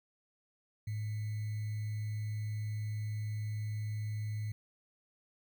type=tone with sample-and-hold; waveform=sine; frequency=106.8 Hz; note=G#2; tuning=49 cents sharp; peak=-34 dBFS; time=0.87-4.52 s; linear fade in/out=5 ms; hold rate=2100 Hz; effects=none